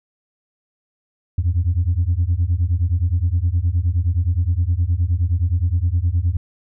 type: beating tone pair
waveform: sine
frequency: 82.41 / 92.01 Hz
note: E2 / F#2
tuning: 0 / -9 cents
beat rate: 9.6 Hz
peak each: -17 dBFS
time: 1.38-6.37 s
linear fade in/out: 5 ms
effects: tanh soft clip ceiling -11 dBFS